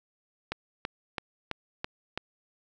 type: click train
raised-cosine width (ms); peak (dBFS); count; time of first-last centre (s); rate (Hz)
0.3; -15; 6; 0.52-2.176; 3.02
effects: none